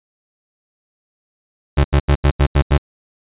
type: tone bursts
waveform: 30% pulse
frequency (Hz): 71.6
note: D2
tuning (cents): -43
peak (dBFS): -7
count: 7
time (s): 1.77-2.779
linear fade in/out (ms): 10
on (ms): 73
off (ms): 83
effects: resampled to 8000 Hz